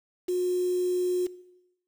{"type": "tone with quantisation", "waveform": "sine", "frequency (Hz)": 361.1, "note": "F#4", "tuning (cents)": -42, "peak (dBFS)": -24, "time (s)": [0.28, 1.27], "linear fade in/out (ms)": 10, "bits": 7, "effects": ["noise-tail reverb RT60 0.9 s tail -19 dB re dry"]}